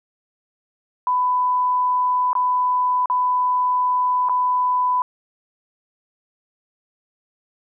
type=tone with dropouts; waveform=sine; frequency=998 Hz; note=B5; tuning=18 cents sharp; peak=-16 dBFS; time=1.07-5.02 s; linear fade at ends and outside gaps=1 ms; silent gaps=2.331-2.352 / 3.058-3.099 / 4.287-4.295 s; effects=none